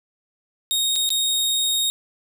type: tone with dropouts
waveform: sawtooth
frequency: 3729 Hz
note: A#7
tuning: in tune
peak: -16 dBFS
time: 0.71-1.9 s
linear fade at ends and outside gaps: 0 ms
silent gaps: 0.957-0.961 / 1.091-1.104 s
effects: none